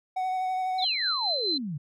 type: tone with vibrato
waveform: triangle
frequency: 746 Hz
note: F#5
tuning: 14 cents sharp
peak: -24 dBFS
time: 0.16-0.85 s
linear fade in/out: 10 ms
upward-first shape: sine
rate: 12 Hz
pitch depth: 15 cents each way
type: exponential sweep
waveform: sine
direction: down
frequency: 4155 to 135.9 Hz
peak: -30 dBFS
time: 0.78-1.78 s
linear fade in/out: 10 ms
type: tone with tremolo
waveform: sine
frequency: 4073 Hz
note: C8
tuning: 47 cents flat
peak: -24 dBFS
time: 0.82-1.58 s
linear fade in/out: 5 ms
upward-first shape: sine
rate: 4.7 Hz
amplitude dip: 40%
effects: none